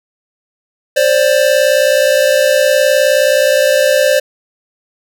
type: tone pair together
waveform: square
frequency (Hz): 528 / 587.3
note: C5 / D5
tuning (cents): +16 / 0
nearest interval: major second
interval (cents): 184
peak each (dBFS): -12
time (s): 0.96-4.2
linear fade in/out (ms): 10
effects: none